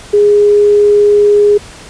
sine tone, 412.8 Hz, G#4, 10 cents flat, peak -4 dBFS, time 0.13-1.58 s, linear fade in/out 10 ms, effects pink hiss -33 dBFS RMS until 1.89 s + resampled to 22050 Hz

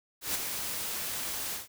white noise with ADSR envelope, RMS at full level -29 dBFS, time 0.21-1.68 s, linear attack 140 ms, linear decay 11 ms, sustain -6 dB, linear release 150 ms, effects none

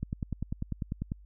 click train, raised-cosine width 5 ms, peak -20 dBFS, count 12, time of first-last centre 0.03-1.119 s, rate 10.1 Hz, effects added 50 Hz sine -50 dBFS peak until 1.25 s

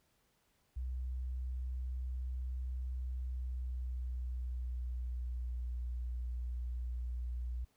sine tone with pitch glide, 63.1 to 60.67 Hz, B1 to B1, +38 to -30 cents, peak -36 dBFS, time 0.76-7.65 s, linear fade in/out 10 ms, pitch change -68 cents, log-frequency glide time 3.02-5.66 s, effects pink hiss -75 dBFS RMS until 7.76 s

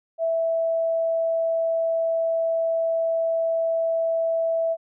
sine tone, 658 Hz, E5, 3 cents flat, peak -20 dBFS, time 0.18-4.77 s, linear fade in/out 50 ms, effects none

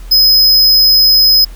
square tone, 5070 Hz, D#8, 32 cents sharp, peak -5 dBFS, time 0.11-1.45 s, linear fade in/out 10 ms, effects added 41 Hz sine -26 dBFS peak until 1.55 s + pink hiss -41 dBFS RMS until 1.55 s

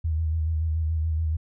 sine tone with vibrato, 79.7 Hz, D#2, 42 cents sharp, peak -22 dBFS, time 0.04-1.37 s, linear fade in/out 10 ms, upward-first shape square, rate 7 Hz, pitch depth 36 cents each way, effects none

